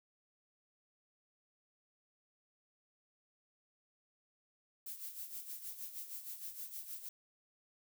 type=noise with tremolo; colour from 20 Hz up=violet; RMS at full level=-44 dBFS; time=4.86-7.09 s; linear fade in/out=5 ms; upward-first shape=sine; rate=6.4 Hz; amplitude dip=65%; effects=none